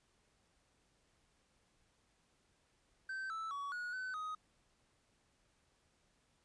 triangle tone with pitch steps, 1549 / 1317 / 1128 / 1455 / 1514 / 1254 Hz, G6 / E6 / C#6 / F#6 / F#6 / D#6, -21 / -2 / +30 / -29 / +39 / +13 cents, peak -38 dBFS, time 3.09-4.35 s, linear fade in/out 5 ms, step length 210 ms, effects pink hiss -75 dBFS RMS until 6.44 s + resampled to 22050 Hz

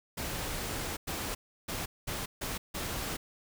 pink noise bursts at uneven times, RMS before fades -36 dBFS, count 6, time 0.17-0.97 / 1.07-1.35 / 1.68-1.86 / 2.07-2.26 / 2.41-2.58 / 2.74-3.17 s, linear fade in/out 10 ms, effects none

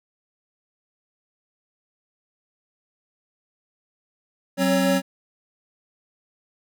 square tone cluster, 188 / 267.1 / 558 Hz, F#3 / C4 / C#5, +28 / +36 / +11 cents, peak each -23 dBFS, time 4.57-5.02 s, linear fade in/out 50 ms, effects none

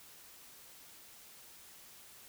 silence, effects white hiss -56 dBFS RMS until 2.28 s

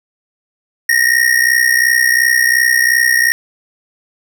square ring-modulated tone, 1864.7 Hz, A#6, in tune, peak -7 dBFS, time 0.89-3.32 s, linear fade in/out 0 ms, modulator 31.4 Hz, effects none

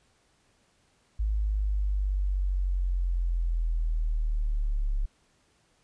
sine linear sweep, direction down, 53 to 34.65 Hz, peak -24 dBFS, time 1.19-5.06 s, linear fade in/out 10 ms, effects pink hiss -67 dBFS RMS until 5.83 s + resampled to 22050 Hz

